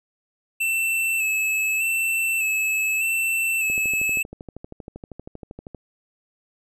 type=tone with vibrato; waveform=square; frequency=2637 Hz; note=E7; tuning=in tune; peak=-21 dBFS; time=0.6-4.23 s; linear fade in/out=10 ms; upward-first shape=square; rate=0.83 Hz; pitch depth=27 cents each way
type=click train; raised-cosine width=2 ms; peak=-23 dBFS; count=27; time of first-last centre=3.7-5.747 s; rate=12.7 Hz
effects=none